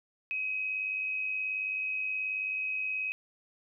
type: tone with amplitude modulation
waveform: sine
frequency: 2536 Hz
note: D#7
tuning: 32 cents sharp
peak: -28 dBFS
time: 0.31-3.12 s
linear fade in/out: 0 ms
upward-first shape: sine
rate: 98.7 Hz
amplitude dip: 50%
effects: none